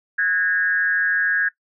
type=tone with frequency modulation; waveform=sine; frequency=1640 Hz; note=G#6; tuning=22 cents flat; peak=-17 dBFS; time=0.18-1.49 s; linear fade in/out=10 ms; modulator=167 Hz; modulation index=0.68; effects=noise-tail reverb RT60 0.1 s tail -18 dB re dry